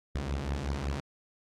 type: beating tone pair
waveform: sawtooth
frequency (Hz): 66 / 71.4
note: C2 / D2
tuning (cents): +16 / -48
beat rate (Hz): 5.4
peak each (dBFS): -31 / -29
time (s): 0.15-1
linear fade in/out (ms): 0
effects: low-pass 7000 Hz 12 dB/octave + AAC 48 kbps